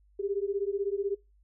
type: beating tone pair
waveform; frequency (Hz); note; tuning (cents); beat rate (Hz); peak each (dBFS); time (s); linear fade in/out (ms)
sine; 392 / 408; G4 / G#4; 0 / -31; 16; -31 / -32; 0.19-1.15; 10
effects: noise-tail reverb RT60 0.2 s tail -20 dB re dry + added 50 Hz sine -60 dBFS peak until 1.43 s